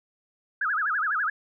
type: tone with vibrato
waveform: sine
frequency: 1452 Hz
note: F#6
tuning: 33 cents flat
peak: -23 dBFS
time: 0.61-1.3 s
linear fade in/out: 5 ms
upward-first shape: sine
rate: 12 Hz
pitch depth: 280 cents each way
effects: none